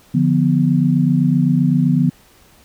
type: chord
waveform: sine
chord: B diminished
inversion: first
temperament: equal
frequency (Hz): 146.83 / 174.61 / 246.9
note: D3 / F3 / B3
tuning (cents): 0 / 0 / 0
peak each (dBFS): -16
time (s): 0.14-2.1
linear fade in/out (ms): 10
effects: pink hiss -50 dBFS RMS until 2.64 s